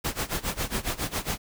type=noise with tremolo; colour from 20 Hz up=pink; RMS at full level=-27 dBFS; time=0.04-1.38 s; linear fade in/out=10 ms; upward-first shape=sine; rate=7.3 Hz; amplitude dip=90%; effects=none